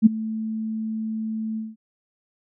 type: tone with ADSR envelope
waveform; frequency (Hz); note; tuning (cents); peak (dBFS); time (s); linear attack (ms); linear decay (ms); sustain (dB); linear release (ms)
sine; 220; A3; 0; -6; 0.02-1.76; 41; 13; -19; 190
effects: none